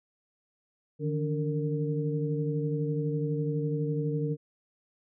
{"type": "tone cluster", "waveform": "sine", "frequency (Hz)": [150.2, 162.2, 289.6, 457.5], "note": ["D3", "E3", "D4", "A#4"], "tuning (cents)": [39, -28, -24, -32], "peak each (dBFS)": [-29, -38, -35, -33], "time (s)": [0.99, 4.37], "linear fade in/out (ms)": 50, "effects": []}